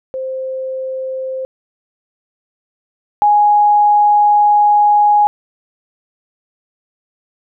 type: tone pair in turn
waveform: sine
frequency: 523.3 / 830.7 Hz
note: C5 / G#5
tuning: 0 / 0 cents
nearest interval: minor sixth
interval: 800 cents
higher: second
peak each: -19 / -7 dBFS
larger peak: second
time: 0.14-1.45 / 3.22-5.27 s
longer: second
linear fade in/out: 0 ms
effects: none